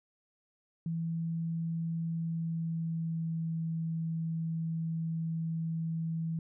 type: tone with pitch glide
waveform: sine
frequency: 165.1 to 163.2 Hz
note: E3 to E3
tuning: +3 to -17 cents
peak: -31 dBFS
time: 0.86-6.39 s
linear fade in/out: 2 ms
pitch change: -20 cents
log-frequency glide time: 2.11-3.58 s
effects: none